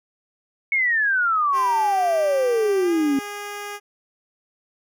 sine exponential sweep, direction down, 2217 to 268.2 Hz, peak -17 dBFS, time 0.72-3.19 s, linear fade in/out 2 ms
10% pulse tone with pitch glide, 392 to 410.1 Hz, G4 to G#4, 0 to -22 cents, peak -22 dBFS, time 1.52-3.8 s, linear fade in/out 50 ms, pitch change +78 cents, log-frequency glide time 2.82-2.94 s
effects none

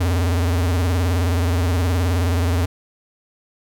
square tone with vibrato, 87.31 Hz, F2, in tune, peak -17 dBFS, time 0-2.66 s, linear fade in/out 10 ms, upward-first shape sine, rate 19 Hz, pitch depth 120 cents each way, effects none

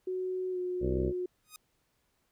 sine tone with pitch glide, 370 to 361.8 Hz, F#4 to F#4, 0 to -39 cents, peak -31 dBFS, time 0.07-1.26 s, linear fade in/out 5 ms, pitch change -39 cents, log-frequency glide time 0.51-0.58 s
harmonic tone, 64.4 Hz, C2, 27 cents flat, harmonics 1 / 2 / 3 / 4 / 5 / 6 / 7 / 8 / 9, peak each -33 / -36 / -38 / -39 / -40 / -41 / -41 / -42 / -43 dBFS, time 0.8-1.13 s, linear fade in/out 50 ms
5% pulse tone with exponential growth, 1244.5 Hz, D#6, in tune, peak -30 dBFS, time 1.43-1.56 s, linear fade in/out 1 ms, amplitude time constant 28 ms
effects pink hiss -75 dBFS RMS until 2.31 s

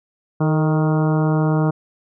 harmonic tone with a mistuned harmonic, 156.2 Hz, D#3, 7 cents sharp, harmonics 1 / 2 / 3 / 4 / 5 / 6 / 7 / 8 / 9, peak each -16 / -22 / -26 / -28 / -30 / -32 / -33 / -34 / -35 dBFS, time 0.4-1.71 s, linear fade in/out 10 ms, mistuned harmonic 3, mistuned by -44 cents, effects none

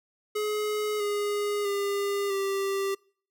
square tone with pitch steps, 422.5 / 412.1 / 402 / 392.2 Hz, G#4 / G#4 / G4 / G4, +30 / -13 / +44 / +1 cents, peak -27 dBFS, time 0.35-2.95 s, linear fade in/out 10 ms, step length 650 ms, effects noise-tail reverb RT60 0.5 s tail -26 dB re dry

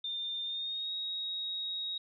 sine tone with pitch glide, 3608 to 3781 Hz, A7 to A#7, +43 to +24 cents, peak -34 dBFS, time 0.04-1.98 s, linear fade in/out 5 ms, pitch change +81 cents, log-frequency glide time 0.43-0.93 s, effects none

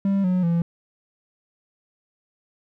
triangle tone with pitch steps, 196.8 / 182.56 / 169.36 Hz, G3 / F#3 / E3, +7 / -23 / +47 cents, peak -16 dBFS, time 0.05-0.62 s, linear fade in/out 2 ms, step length 190 ms, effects none

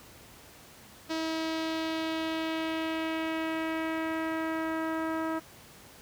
sawtooth tone with low-pass filter sweep, 321.5 Hz, E4, 43 cents flat, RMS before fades -32 dBFS, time 1.09-5.4 s, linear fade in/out 20 ms, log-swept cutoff 5000 to 1400 Hz, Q 1.7, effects pink hiss -52 dBFS RMS until 6.01 s + high-pass 60 Hz 12 dB/octave

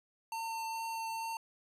square tone with vibrato, 903 Hz, A5, 45 cents sharp, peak -37 dBFS, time 0.32-1.37 s, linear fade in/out 2 ms, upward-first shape triangle, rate 2.3 Hz, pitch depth 10 cents each way, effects resampled to 32000 Hz

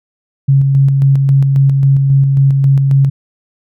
sine tone with tremolo, 137.2 Hz, C#3, 17 cents flat, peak -5 dBFS, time 0.48-3.1 s, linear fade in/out 10 ms, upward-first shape square, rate 3.7 Hz, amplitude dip 30%, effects none

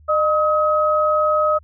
sine tone pair together, 609.3 / 1271 Hz, D#5 / D#6, -36 / +36 cents, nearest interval octave + minor second, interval 1272 cents, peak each -17 dBFS, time 0.08-1.59 s, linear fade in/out 20 ms, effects added 76 Hz sine -45 dBFS peak until 1.63 s

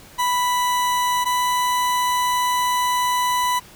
40% pulse tone pair in turn, 987.8 / 991.5 Hz, B5 / B5, 0 / +7 cents, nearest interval unison, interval 7 cents, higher second, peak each -17 dBFS, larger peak neither, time 0.18-1.25 / 1.25-3.6 s, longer second, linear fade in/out 20 ms, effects pink hiss -45 dBFS RMS until 3.75 s

